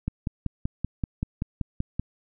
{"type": "click train", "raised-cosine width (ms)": 5, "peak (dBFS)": -14, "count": 11, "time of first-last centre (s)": [0.08, 1.996], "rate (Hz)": 5.22, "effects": []}